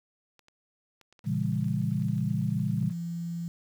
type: clicks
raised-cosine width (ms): 0.2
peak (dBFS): -38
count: 10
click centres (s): 0.393 / 0.484 / 1.013 / 1.126 / 1.192 / 1.644 / 1.683 / 2.022 / 2.085 / 2.181
type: chord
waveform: sine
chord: A# diminished seventh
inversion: none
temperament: just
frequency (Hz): 116.54 / 139.85 / 167.82 / 201.4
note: A#2 / C#3 / E3 / G3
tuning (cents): 0 / +16 / +31 / +47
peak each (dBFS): -31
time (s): 1.24-2.93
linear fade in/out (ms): 50
type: tone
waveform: sine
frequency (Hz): 170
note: F3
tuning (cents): -46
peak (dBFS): -31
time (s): 2.83-3.48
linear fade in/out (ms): 0
effects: 9-bit